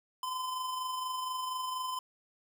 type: tone with amplitude modulation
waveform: square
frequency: 1022 Hz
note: C6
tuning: 41 cents flat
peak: -33 dBFS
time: 0.23-1.99 s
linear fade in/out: 2 ms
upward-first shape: sine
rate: 24.2 Hz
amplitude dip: 35%
effects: none